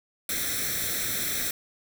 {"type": "noise with comb filter", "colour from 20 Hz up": "white", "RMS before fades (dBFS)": -29, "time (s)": [0.29, 1.51], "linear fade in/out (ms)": 2, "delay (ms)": 0.52, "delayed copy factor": 0.8, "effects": []}